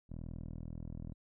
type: tone with low-pass filter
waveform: 10% pulse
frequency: 40.77 Hz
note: E1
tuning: 18 cents flat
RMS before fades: -44 dBFS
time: 0.09-1.14 s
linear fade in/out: 20 ms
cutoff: 350 Hz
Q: 0.6
effects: none